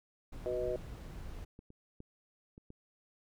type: noise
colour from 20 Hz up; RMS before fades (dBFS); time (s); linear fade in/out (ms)
brown; -45; 0.32-1.45; 10
type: chord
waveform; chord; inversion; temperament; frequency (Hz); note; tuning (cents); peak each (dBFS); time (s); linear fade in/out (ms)
sine; B major; second; equal; 370 / 493.9 / 622.3; F#4 / B4 / D#5; 0 / 0 / 0; -37; 0.46-0.76; 0
type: clicks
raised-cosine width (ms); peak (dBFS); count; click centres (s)
3; -38 / -41 / -35 / -39 / -37; 5; 1.591 / 1.704 / 2.004 / 2.579 / 2.704
effects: none